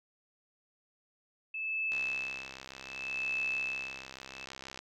sine tone with tremolo, 2618 Hz, E7, 13 cents flat, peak -30 dBFS, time 1.54-4.45 s, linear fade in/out 5 ms, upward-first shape sine, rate 0.66 Hz, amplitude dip 100%
click train, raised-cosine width 0.2 ms, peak -26 dBFS, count 191, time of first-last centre 1.92-4.79 s, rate 66.2 Hz
effects none

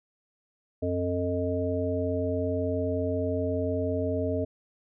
harmonic tone with a mistuned harmonic, 88.9 Hz, F2, 31 cents sharp, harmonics 1 / 3 / 5 / 7, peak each -31 / -31 / -31 / -31 dBFS, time 0.82-4.45 s, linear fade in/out 10 ms, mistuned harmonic 1, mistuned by +61 cents, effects none

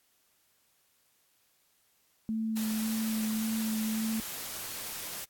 sine tone with vibrato, 220 Hz, A3, in tune, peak -29 dBFS, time 2.29-4.2 s, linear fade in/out 0 ms, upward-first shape sine, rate 1.8 Hz, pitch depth 15 cents each way
white noise, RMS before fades -39 dBFS, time 2.56-5.25 s, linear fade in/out 10 ms
effects white hiss -70 dBFS RMS until 5.29 s + AAC 64 kbps

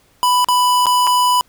square tone with dropouts, 992 Hz, B5, 7 cents sharp, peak -12 dBFS, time 0.23-1.41 s, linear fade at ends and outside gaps 0 ms, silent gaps 0.445-0.486 / 0.858-0.867 / 1.069-1.073 s, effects pink hiss -55 dBFS RMS until 1.48 s

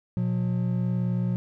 triangle tone pair together, 121.08 / 180 Hz, B2 / F#3, -34 / -47 cents, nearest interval perfect fifth, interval 687 cents, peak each -24 dBFS, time 0.17-1.36 s, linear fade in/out 0 ms, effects none

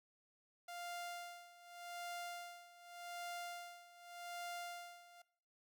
sawtooth tone with tremolo, 698.5 Hz, F5, in tune, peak -40 dBFS, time 0.68-5.22 s, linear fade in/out 5 ms, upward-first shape sine, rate 0.85 Hz, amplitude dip 85%, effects noise-tail reverb RT60 0.7 s tail -21 dB re dry

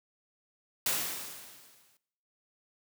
white noise with exponential decay, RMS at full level -28 dBFS, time 0.86-1.97 s, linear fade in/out 2 ms, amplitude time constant 240 ms, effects noise-tail reverb RT60 0.8 s tail -20 dB re dry + high-pass 100 Hz 12 dB/octave

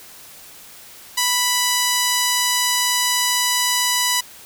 sawtooth tone with band-pass filter, 987.8 Hz, B5, in tune, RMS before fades -19 dBFS, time 1.17-4.21 s, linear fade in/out 10 ms, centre 7600 Hz, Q 0.59, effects white hiss -42 dBFS RMS until 4.45 s

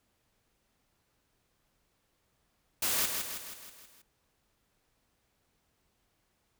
white noise with echo, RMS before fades -30 dBFS, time 2.82-3.06 s, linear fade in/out 5 ms, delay 160 ms, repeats 6, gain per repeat -5 dB, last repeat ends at 4.02 s, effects pink hiss -75 dBFS RMS until 6.59 s

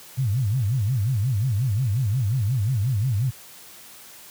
sine tone with vibrato, 115 Hz, A#2, 23 cents flat, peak -19 dBFS, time 0.17-3.31 s, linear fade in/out 20 ms, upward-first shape sine, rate 5.6 Hz, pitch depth 290 cents each way, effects white hiss -45 dBFS RMS until 4.3 s + high-pass 60 Hz 12 dB/octave

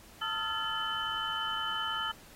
sine tone cluster, 894 / 1275 / 1374 / 1727 / 3042 Hz, A5 / D#6 / F6 / A6 / F#7, +27 / +42 / -29 / -33 / +47 cents, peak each -40 / -38 / -37 / -40 / -35 dBFS, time 0.21-2.12 s, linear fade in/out 10 ms, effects pink hiss -55 dBFS RMS until 2.35 s + AAC 48 kbps

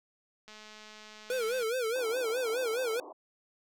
click train, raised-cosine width 0.2 ms, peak -33 dBFS, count 247, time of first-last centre 0.48-1.63 s, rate 214 Hz
square tone with vibrato, 477.1 Hz, A#4, 40 cents sharp, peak -30 dBFS, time 1.3-3 s, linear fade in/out 2 ms, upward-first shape sine, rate 4.8 Hz, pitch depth 150 cents each way
pink band-pass noise, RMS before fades -47 dBFS, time 1.95-3.13 s, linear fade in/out 10 ms, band 300 to 1100 Hz, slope 96 dB/octave
effects none

